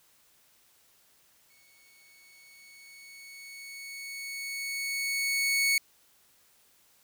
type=tone with exponential growth; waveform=sawtooth; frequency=2217 Hz; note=C#7; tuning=in tune; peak=-19 dBFS; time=1.5-5.78 s; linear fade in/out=2 ms; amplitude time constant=930 ms; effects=white hiss -64 dBFS RMS until 7.03 s